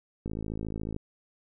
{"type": "click train", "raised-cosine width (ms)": 3, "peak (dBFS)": -22, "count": 39, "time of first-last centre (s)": [0.26, 0.964], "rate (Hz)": 54, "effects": []}